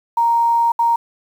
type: tone bursts at uneven times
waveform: sine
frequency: 932.3 Hz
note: A#5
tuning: in tune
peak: -12 dBFS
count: 2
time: 0.17-0.72 / 0.79-0.96 s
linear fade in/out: 5 ms
effects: 7-bit